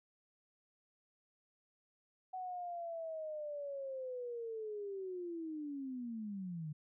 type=linear sweep; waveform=sine; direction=down; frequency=750 to 146.83 Hz; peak=-40 dBFS; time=2.33-6.73 s; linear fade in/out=10 ms; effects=none